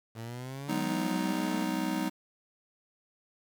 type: exponential sweep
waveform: sawtooth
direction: up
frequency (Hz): 110 to 233.1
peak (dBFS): -34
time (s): 0.14-1.67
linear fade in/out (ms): 50
type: chord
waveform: square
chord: G# minor seventh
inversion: third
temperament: just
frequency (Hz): 186.89 / 207.7 / 249.2 / 311.5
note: F#3 / G#3 / B3 / D#4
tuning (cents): +18 / 0 / +16 / +2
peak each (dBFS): -36 / -38 / -36 / -34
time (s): 0.68-2.1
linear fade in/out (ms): 20
effects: 9-bit